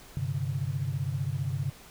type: chord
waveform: sine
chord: G suspended fourth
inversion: none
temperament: equal with one note detuned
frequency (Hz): 98 / 131.57 / 146.83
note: G2 / C3 / D3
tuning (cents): 0 / +10 / 0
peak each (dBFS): -34 / -31 / -33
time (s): 0.17-1.7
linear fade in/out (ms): 0
effects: pink hiss -51 dBFS RMS until 1.9 s